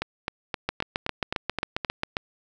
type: two click trains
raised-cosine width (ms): 0.3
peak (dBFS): -11 / -9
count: 8 / 12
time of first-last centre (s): 0.02-1.848 / 0.69-2.168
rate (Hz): 3.83 / 7.44
effects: none